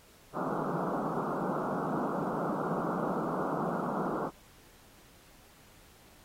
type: band-pass noise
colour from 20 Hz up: pink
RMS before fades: -33 dBFS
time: 0.33-4.31 s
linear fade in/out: 50 ms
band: 150 to 1400 Hz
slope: 96 dB/octave
effects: pink hiss -59 dBFS RMS until 6.24 s + AAC 48 kbps